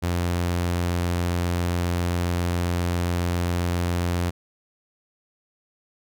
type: tone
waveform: sawtooth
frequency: 87.4 Hz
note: F2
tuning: 2 cents sharp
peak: -18 dBFS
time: 0.02-4.31 s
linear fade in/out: 20 ms
effects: none